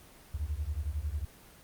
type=beating tone pair; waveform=sine; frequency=69.3 / 80.3 Hz; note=C#2 / E2; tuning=0 / -45 cents; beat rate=11 Hz; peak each=-34 / -35 dBFS; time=0.34-1.25 s; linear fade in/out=5 ms; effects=pink hiss -55 dBFS RMS until 1.63 s + Opus 24 kbps